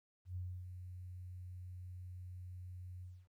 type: tone with ADSR envelope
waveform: sine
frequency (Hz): 90.6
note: F#2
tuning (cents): -36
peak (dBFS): -39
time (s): 0.25-3.28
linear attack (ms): 110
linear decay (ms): 280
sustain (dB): -7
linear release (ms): 250
effects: 13-bit